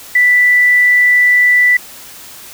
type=tone; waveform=sine; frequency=1975.5 Hz; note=B6; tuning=in tune; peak=-6 dBFS; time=0.15-1.77 s; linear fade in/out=5 ms; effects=white hiss -34 dBFS RMS until 2.53 s